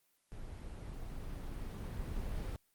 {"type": "noise with level ramp", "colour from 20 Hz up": "brown", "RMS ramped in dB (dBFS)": [-46, -38], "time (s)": [0.32, 2.56], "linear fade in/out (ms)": 0, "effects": ["white hiss -75 dBFS RMS until 2.74 s", "Opus 24 kbps"]}